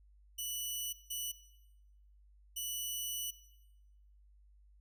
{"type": "tone bursts at uneven times", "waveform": "10% pulse", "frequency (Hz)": 2960, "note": "F#7", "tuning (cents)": 0, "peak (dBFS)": -29, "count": 3, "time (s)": [[0.38, 0.93], [1.1, 1.32], [2.56, 3.31]], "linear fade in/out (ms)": 10, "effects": ["noise-tail reverb RT60 1.0 s tail -17 dB re dry", "added 50 Hz sine -60 dBFS peak until 4.8 s"]}